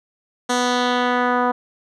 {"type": "tone with low-pass filter sweep", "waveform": "10% pulse", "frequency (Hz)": 246.9, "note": "B3", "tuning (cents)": 0, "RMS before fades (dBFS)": -19, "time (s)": [0.49, 1.52], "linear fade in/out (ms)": 10, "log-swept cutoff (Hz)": [7700, 1100], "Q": 1.4, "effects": []}